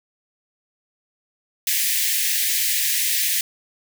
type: high-pass noise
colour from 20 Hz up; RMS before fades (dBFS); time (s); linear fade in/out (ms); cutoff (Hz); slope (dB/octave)
white; -21; 1.67-3.41; 2; 1700; 96
effects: none